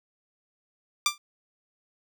10% pulse tone with exponential decay, 1182 Hz, D6, 11 cents sharp, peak -9 dBFS, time 1.06-1.18 s, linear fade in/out 2 ms, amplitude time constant 24 ms, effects none

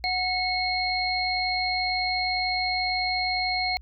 sine tone cluster, 736 / 2192 / 4217 Hz, F#5 / C#7 / C8, -9 / -20 / +13 cents, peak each -28 dBFS, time 0.04-3.77 s, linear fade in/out 0 ms, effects added 60 Hz sine -43 dBFS peak until 3.81 s

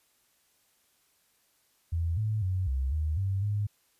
sine tone with pitch steps, 83.6 / 108 / 92.8 / 66.1 / 77.2 / 97 / 103.5 Hz, E2 / A2 / F#2 / C2 / D#2 / G2 / G#2, +25 / -32 / +6 / +18 / -13 / -18 / -5 cents, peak -26 dBFS, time 1.92-3.67 s, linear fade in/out 10 ms, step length 250 ms, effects white hiss -69 dBFS RMS until 3.99 s + resampled to 32000 Hz

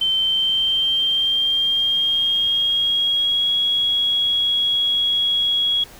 sine tone with pitch glide, 3100 to 3322 Hz, G7 to G#7, -20 to 0 cents, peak -16 dBFS, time 0.01-5.84 s, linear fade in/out 5 ms, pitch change +120 cents, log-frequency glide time 0.13-3.53 s, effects pink hiss -43 dBFS RMS until 5.99 s

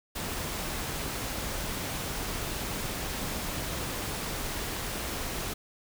pink noise, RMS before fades -34 dBFS, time 0.15-5.54 s, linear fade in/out 10 ms, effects none

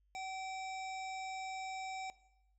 harmonic tone with a mistuned harmonic, 760 Hz, F#5, 46 cents sharp, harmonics 1 / 3 / 5 / 7 / 9 / 10, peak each -42 / -47 / -56 / -56 / -60 / -59 dBFS, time 0.15-2.1 s, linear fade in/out 0 ms, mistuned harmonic 3, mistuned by +34 cents, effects noise-tail reverb RT60 0.8 s tail -17 dB re dry + added 50 Hz sine -70 dBFS peak until 2.58 s

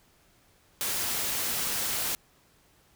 white noise, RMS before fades -30 dBFS, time 0.81-2.15 s, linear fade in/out 0 ms, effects pink hiss -63 dBFS RMS until 2.95 s

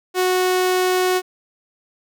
sawtooth tone, 367.7 Hz, F#4, 11 cents flat, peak -12 dBFS, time 0.14-1.22 s, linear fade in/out 50 ms, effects none

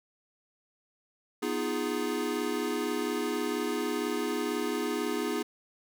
square chord, F half-diminished seventh, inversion second, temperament equal, 246.9 / 311.1 / 349.2 / 415.3 Hz, Cb4 / Eb4 / F4 / Ab4, 0 / 0 / 0 / 0 cents, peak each -36 / -35 / -37 / -34 dBFS, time 1.42-5.43 s, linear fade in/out 10 ms, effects none

